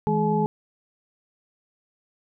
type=tone cluster; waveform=sine; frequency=161.3 / 209.7 / 423.4 / 855 Hz; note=E3 / G#3 / G#4 / A5; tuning=-37 / +17 / +33 / -50 cents; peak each=-25 dBFS; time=0.07-0.46 s; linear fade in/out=0 ms; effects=none